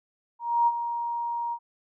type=tone with ADSR envelope; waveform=sine; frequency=942 Hz; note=A#5; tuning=18 cents sharp; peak=-17 dBFS; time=0.39-1.59 s; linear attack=280 ms; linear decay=41 ms; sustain=-10 dB; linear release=66 ms; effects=none